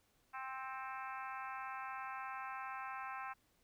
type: harmonic tone with a mistuned harmonic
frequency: 263 Hz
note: C4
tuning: 9 cents sharp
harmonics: 3 / 4 / 5 / 6 / 7 / 8 / 9 / 10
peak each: -48 / -47 / -49 / -51 / -56 / -58 / -58 / -56 dBFS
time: 0.33-3.34 s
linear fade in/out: 20 ms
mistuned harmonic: 8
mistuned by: +44 cents
effects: pink hiss -75 dBFS RMS until 3.63 s